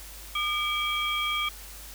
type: tone cluster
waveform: sine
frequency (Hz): 1212 / 2312 / 3250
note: D#6 / D7 / G#7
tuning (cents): -46 / -28 / -38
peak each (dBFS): -30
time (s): 0.35-1.49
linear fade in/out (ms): 5
effects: added 50 Hz sine -45 dBFS peak until 1.94 s + white hiss -45 dBFS RMS until 1.94 s